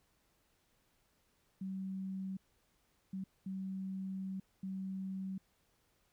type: tone bursts at uneven times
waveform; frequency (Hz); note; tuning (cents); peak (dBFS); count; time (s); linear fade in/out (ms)
sine; 190.7; G3; -47; -38; 4; 1.61-2.37 / 3.13-3.24 / 3.46-4.4 / 4.63-5.38; 5
effects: pink hiss -75 dBFS RMS until 6.12 s